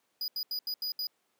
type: tone bursts at uneven times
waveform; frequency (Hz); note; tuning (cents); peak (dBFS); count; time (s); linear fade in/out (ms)
square; 4931; D#8; -16; -32; 6; 0.21-0.28 / 0.36-0.43 / 0.51-0.59 / 0.67-0.74 / 0.82-0.92 / 0.99-1.07; 2
effects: pink hiss -74 dBFS RMS until 1.39 s + high-pass 300 Hz 12 dB/octave